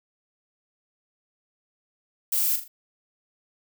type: noise with echo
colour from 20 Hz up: violet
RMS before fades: -24 dBFS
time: 2.32-2.56 s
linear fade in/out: 5 ms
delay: 40 ms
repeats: 3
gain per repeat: -8 dB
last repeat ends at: 2.68 s
effects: none